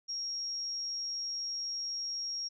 sine tone, 5588 Hz, F8, in tune, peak -34 dBFS, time 0.08-2.49 s, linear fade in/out 20 ms, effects none

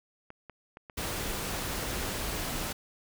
clicks, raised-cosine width 0.5 ms, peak -30 dBFS, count 8, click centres 0.304 / 0.497 / 0.771 / 0.898 / 1.134 / 1.215 / 1.345 / 1.421 s
pink noise, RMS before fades -34 dBFS, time 0.97-2.73 s, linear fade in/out 10 ms
effects none

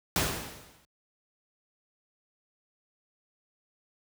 pink noise with exponential decay, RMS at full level -24 dBFS, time 0.16-0.85 s, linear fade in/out 1 ms, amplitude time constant 150 ms, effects high-pass 60 Hz 12 dB/octave

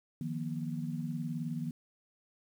sine chord, Eb suspended second, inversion none, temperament equal with one note detuned, 155.56 / 174.61 / 238.3 Hz, Eb3 / F3 / Bb3, 0 / 0 / +38 cents, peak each -37 / -40 / -38 dBFS, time 0.21-1.71 s, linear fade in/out 2 ms, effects 10-bit

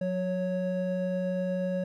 triangle tone pair together, 181.91 / 554 Hz, F#3 / C#5, -29 / -1 cents, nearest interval octave + perfect fifth, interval 1928 cents, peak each -28 dBFS, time 0.01-1.84 s, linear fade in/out 5 ms, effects none

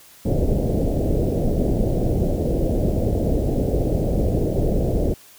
pink low-pass noise, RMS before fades -20 dBFS, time 0.25-5.14 s, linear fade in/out 5 ms, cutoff 640 Hz, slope 48 dB/octave, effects white hiss -48 dBFS RMS until 5.38 s

